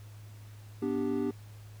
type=chord; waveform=triangle; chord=G major; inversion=first; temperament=equal; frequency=246.9 / 293.7 / 392 Hz; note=B3 / D4 / G4; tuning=0 / 0 / 0 cents; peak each=-31 dBFS; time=0.82-1.31 s; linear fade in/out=5 ms; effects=added 105 Hz sine -46 dBFS peak until 1.8 s + pink hiss -59 dBFS RMS until 1.8 s